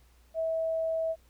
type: tone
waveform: sine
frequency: 649 Hz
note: E5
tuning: 27 cents flat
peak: -27 dBFS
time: 0.34-1.16 s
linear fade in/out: 50 ms
effects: added 60 Hz sine -59 dBFS peak until 1.29 s + pink hiss -66 dBFS RMS until 1.29 s